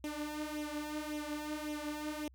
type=tone with flanger; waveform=sawtooth; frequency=300.6 Hz; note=D4; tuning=40 cents sharp; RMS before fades=-40 dBFS; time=0.04-2.28 s; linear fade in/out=2 ms; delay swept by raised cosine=0.32 to 4.52 ms; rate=1.8 Hz; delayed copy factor=+0.7; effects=added 64 Hz sine -57 dBFS peak until 2.34 s